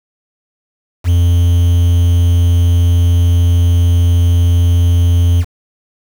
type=tone with quantisation; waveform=triangle; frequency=86.7 Hz; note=F2; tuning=12 cents flat; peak=-5 dBFS; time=1.04-5.45 s; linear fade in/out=50 ms; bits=5; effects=none